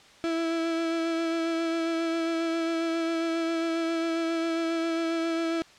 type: tone with vibrato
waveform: 35% pulse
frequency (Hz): 330.1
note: E4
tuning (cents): +2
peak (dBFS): -24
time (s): 0.24-5.62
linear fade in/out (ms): 0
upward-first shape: sine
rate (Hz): 7.4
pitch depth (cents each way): 18
effects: white hiss -53 dBFS RMS until 5.78 s + low-pass 5000 Hz 12 dB/octave